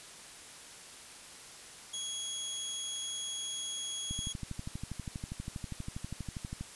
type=tone; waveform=20% pulse; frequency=3322 Hz; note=G#7; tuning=in tune; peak=-31 dBFS; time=1.93-4.33 s; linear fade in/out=10 ms
type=click train; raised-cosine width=5 ms; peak=-26 dBFS; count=32; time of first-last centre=4.11-6.61 s; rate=12.4 Hz
effects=white hiss -50 dBFS RMS until 6.75 s + resampled to 24000 Hz